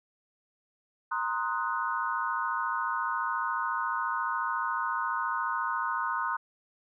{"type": "chord", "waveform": "sine", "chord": "C half-diminished seventh", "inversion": "third", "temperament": "equal with one note detuned", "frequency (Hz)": [932.3, 1046.5, 1253.2, 1480], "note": ["Bb5", "C6", "Eb6", "Gb6"], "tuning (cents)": [0, 0, 12, 0], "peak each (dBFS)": [-34, -33, -33, -34], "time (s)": [1.11, 6.37], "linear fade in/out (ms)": 10, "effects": []}